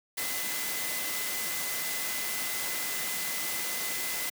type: tone in noise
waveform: sine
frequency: 2026 Hz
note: B6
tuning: 44 cents sharp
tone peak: -39 dBFS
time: 0.17-4.3 s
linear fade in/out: 10 ms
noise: white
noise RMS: -33 dBFS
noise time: 0.17-4.3 s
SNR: -9 dB
effects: high-pass 150 Hz 12 dB/octave